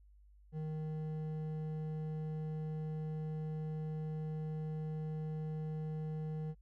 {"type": "tone with hard clipping", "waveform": "sine", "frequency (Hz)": 155.56, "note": "D#3", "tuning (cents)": 0, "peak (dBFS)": -39, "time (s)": [0.52, 6.55], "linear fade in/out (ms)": 50, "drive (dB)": 8, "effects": ["noise-tail reverb RT60 0.1 s tail -26 dB re dry", "added 50 Hz sine -59 dBFS peak until 6.61 s"]}